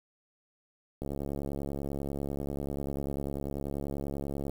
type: click train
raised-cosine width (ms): 2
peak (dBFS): -22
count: 245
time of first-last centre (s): 1.02-4.496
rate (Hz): 70.2
effects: 8-bit